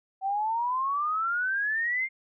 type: exponential sweep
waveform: sine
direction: up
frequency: 759 to 2137 Hz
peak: -25 dBFS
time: 0.21-2.09 s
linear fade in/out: 50 ms
effects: none